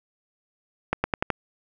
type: accelerating click train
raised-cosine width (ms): 0.5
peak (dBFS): -7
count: 5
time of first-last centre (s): 0.93-1.303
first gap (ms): 110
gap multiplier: 0.89
effects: none